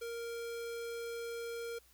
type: tone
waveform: square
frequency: 466.2 Hz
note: A#4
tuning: in tune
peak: -40 dBFS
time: 0.01-1.79 s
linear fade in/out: 10 ms
effects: added 60 Hz sine -68 dBFS peak until 1.93 s + white hiss -66 dBFS RMS until 1.93 s